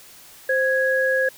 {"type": "tone pair together", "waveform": "sine", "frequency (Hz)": [523.2, 1661], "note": ["C5", "G#6"], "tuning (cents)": [0, 0], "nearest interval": "octave + minor sixth", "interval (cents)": 2000, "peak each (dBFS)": -20, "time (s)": [0.49, 1.29], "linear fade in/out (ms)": 5, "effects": ["white hiss -46 dBFS RMS until 1.37 s"]}